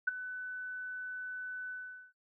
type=tone with ADSR envelope; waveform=sine; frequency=1500 Hz; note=F#6; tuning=23 cents sharp; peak=-24 dBFS; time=0.07-2.13 s; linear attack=10 ms; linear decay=17 ms; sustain=-14 dB; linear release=430 ms; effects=noise-tail reverb RT60 0.1 s tail -21 dB re dry